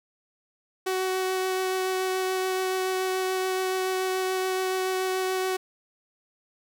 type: tone with vibrato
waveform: sawtooth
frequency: 374.5 Hz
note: F#4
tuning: 21 cents sharp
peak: -21 dBFS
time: 0.86-5.57 s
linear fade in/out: 10 ms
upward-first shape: sine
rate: 7 Hz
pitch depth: 9 cents each way
effects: none